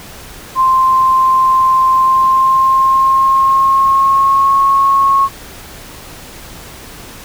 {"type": "tone with pitch glide", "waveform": "sine", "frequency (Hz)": [1046.5, 1094.7], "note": ["C6", "C#6"], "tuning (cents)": [0, -22], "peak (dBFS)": -7, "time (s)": [0.55, 5.29], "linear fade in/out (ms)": 50, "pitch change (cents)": 78, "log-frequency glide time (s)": [1.95, 4.59], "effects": ["pink hiss -33 dBFS RMS until 7.24 s"]}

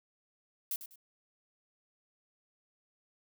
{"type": "noise with echo", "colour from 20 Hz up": "violet", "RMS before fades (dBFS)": -35, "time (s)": [0.71, 0.76], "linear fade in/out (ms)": 2, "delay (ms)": 99, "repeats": 2, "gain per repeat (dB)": -11, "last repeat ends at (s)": 0.958, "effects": []}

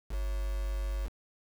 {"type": "tone with quantisation", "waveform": "sine", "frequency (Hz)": 49.78, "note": "G1", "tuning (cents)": 27, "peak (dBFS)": -30, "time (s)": [0.09, 1.1], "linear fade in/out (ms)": 50, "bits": 7, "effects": []}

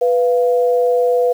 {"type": "tone pair together", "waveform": "sine", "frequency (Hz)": [493.9, 693.1], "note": ["B4", "F5"], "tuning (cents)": [0, -13], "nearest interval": "tritone", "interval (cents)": 587, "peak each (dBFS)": [-12, -20], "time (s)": [0.01, 1.33], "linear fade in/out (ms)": 10, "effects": ["7-bit"]}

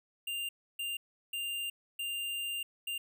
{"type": "tone bursts at uneven times", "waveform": "square", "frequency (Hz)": 2794, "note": "F7", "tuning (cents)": 0, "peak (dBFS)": -35, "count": 5, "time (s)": [[0.27, 0.49], [0.79, 0.97], [1.33, 1.7], [1.99, 2.63], [2.87, 2.98]], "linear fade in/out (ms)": 5, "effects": []}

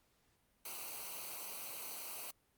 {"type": "noise with comb filter", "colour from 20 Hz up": "white", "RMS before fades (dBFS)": -45, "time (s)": [0.65, 2.31], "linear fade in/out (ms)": 5, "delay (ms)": 0.57, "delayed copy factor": -0.75, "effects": ["pink hiss -75 dBFS RMS until 2.57 s", "Opus 48 kbps"]}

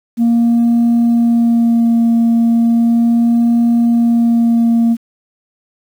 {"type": "tone with vibrato", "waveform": "sine", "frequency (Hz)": 233.1, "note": "A#3", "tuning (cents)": 0, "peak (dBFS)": -6, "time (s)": [0.17, 4.97], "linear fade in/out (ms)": 50, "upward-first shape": "sine", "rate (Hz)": 0.36, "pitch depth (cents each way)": 13, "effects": ["tanh soft clip ceiling -7 dBFS", "7-bit"]}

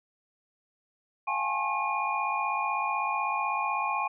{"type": "tone cluster", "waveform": "sine", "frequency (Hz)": [700, 800, 856, 1080, 2433], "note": ["F5", "G5", "A5", "C#6", "D#7"], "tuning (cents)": [4, 35, -48, -45, -39], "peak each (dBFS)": [-39, -34, -32, -30, -34], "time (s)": [1.27, 4.08], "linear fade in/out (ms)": 10, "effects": []}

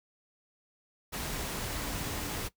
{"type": "tone in noise", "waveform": "sine", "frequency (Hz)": 290, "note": "D4", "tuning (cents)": -22, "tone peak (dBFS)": -44, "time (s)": [1.76, 2.31], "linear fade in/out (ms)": 20, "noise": "pink", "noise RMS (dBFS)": -36, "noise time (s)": [1.12, 2.49], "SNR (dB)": -11, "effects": ["noise-tail reverb RT60 0.1 s tail -18 dB re dry"]}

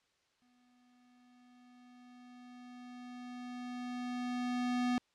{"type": "tone with exponential growth", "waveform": "square", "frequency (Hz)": 246.9, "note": "B3", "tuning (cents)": 0, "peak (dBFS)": -30, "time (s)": [0.42, 4.98], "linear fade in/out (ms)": 0, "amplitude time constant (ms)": 990, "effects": ["white hiss -75 dBFS RMS until 5.14 s", "low-pass 5000 Hz 12 dB/octave"]}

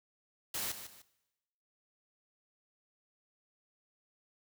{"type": "noise with echo", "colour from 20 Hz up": "white", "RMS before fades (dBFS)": -37, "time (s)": [0.54, 0.72], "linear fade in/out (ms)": 5, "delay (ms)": 150, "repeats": 2, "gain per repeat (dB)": -10, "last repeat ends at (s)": 1.02, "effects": ["noise-tail reverb RT60 1.0 s tail -19 dB re dry"]}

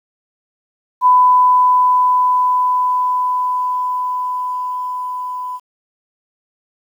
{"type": "tone with level ramp", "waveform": "sine", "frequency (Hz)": 1000, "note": "B5", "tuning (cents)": 21, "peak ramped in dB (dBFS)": [-6, -22], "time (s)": [1.01, 5.6], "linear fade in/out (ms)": 50, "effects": ["8-bit"]}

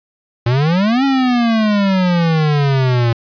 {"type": "exponential two-way sweep", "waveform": "square", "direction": "up then down", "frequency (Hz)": [115.1, 277.2, 115.1], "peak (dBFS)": -12, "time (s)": [0.46, 3.13], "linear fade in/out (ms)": 5, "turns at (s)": 1.04, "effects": ["resampled to 11025 Hz", "7-bit"]}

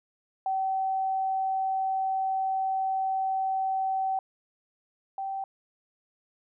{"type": "tone pair in turn", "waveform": "sine", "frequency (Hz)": [766, 776.2], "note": ["G5", "G5"], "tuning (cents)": [-40, -17], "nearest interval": "unison", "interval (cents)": 23, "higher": "second", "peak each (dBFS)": [-25, -30], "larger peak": "first", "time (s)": [[0.46, 4.19], [5.18, 5.44]], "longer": "first", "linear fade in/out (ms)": 2, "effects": []}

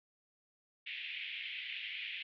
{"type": "band-pass noise", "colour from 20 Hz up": "pink", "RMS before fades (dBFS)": -43, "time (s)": [0.86, 2.23], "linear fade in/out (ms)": 10, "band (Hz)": [2100, 3300], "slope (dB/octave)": 48, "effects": []}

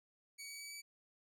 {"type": "tone with pitch steps", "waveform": "15% pulse", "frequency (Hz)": [2256, 2269, 2282, 2295], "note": ["C#7", "C#7", "C#7", "D7"], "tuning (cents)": [30, 40, 50, -40], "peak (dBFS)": -40, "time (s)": [0.38, 0.82], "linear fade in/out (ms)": 20, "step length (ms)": 110, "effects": []}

